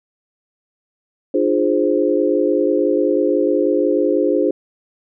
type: chord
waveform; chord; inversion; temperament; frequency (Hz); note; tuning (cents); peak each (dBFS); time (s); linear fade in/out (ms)
sine; D half-diminished seventh; none; equal with one note detuned; 299 / 349.2 / 415.3 / 523.3; D4 / F4 / Ab4 / C5; +31 / 0 / 0 / 0; -19; 1.34-4.51; 5
effects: none